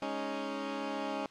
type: chord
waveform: 15% pulse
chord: Ab suspended fourth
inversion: none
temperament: equal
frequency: 207.7 / 277.2 / 311.1 Hz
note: Ab3 / Db4 / Eb4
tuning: 0 / 0 / 0 cents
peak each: -35 / -30 / -35 dBFS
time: 0.02-1.26 s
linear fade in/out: 2 ms
effects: white hiss -58 dBFS RMS until 1.3 s + low-pass 4000 Hz 12 dB/octave